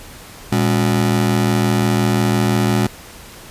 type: ring-modulated tone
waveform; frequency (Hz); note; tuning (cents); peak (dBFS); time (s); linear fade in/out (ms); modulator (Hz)
30% pulse; 160; D#3; +49; -8; 0.52-2.87; 5; 42.9
effects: pink hiss -38 dBFS RMS until 3.5 s + resampled to 32000 Hz